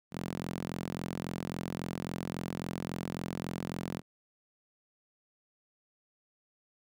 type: tone with high-pass filter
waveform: sawtooth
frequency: 43.65 Hz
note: F1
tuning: in tune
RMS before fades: -38 dBFS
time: 0.11-4.02 s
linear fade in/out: 50 ms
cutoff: 180 Hz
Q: 1.9
effects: none